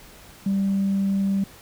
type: tone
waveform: sine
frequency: 196 Hz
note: G3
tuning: in tune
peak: -18 dBFS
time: 0.46-1.44 s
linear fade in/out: 5 ms
effects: tanh soft clip ceiling -16 dBFS + pink hiss -47 dBFS RMS until 1.61 s